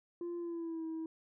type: tone with pitch glide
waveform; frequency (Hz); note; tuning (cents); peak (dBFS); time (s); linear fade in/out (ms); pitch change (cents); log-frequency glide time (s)
sine; 345.7 to 322.5; F4 to E4; -18 to -38; -35; 0.21-1.06; 2; -120; 0.38-0.85
effects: tanh soft clip ceiling -36 dBFS